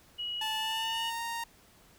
sine tone, 2911 Hz, F#7, 29 cents flat, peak -33 dBFS, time 0.18-1.11 s, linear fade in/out 20 ms
sawtooth tone with pitch glide, 876 to 928.1 Hz, A5 to A#5, -8 to -8 cents, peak -30 dBFS, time 0.41-1.44 s, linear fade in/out 5 ms, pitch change +100 cents, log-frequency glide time 0.57-1.21 s
effects pink hiss -60 dBFS RMS until 1.98 s

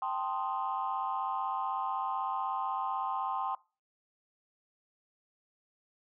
sine chord, A half-diminished seventh, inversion third, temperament equal, 784 / 880 / 1046.5 / 1244.5 Hz, G5 / A5 / C6 / Eb6, 0 / 0 / 0 / 0 cents, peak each -35 / -38 / -34 / -40 dBFS, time 0.02-3.55 s, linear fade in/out 2 ms, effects noise-tail reverb RT60 0.3 s tail -21 dB re dry + tanh soft clip ceiling -23 dBFS

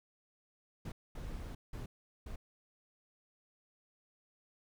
brown noise bursts at uneven times, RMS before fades -43 dBFS, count 4, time 0.85-0.92 / 1.15-1.55 / 1.73-1.86 / 2.26-2.36 s, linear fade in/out 5 ms, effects none

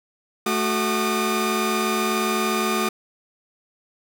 sawtooth tone cluster, 219.7 / 371.6 / 1212 Hz, A3 / F#4 / D#6, -2 / +7 / -46 cents, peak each -21 dBFS, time 0.46-2.89 s, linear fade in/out 5 ms, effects none

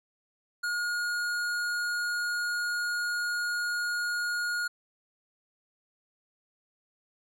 sine tone with hard clipping, 1434 Hz, F6, 45 cents sharp, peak -30 dBFS, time 0.63-4.68 s, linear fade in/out 10 ms, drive 13 dB, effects none

